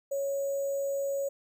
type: tone with sample-and-hold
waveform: sine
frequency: 554.4 Hz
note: C#5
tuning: in tune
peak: -28 dBFS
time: 0.11-1.29 s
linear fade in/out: 10 ms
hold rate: 7350 Hz
effects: none